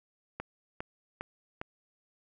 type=click train; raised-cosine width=0.5 ms; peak=-21 dBFS; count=4; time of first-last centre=0.4-1.615 s; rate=2.47 Hz; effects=none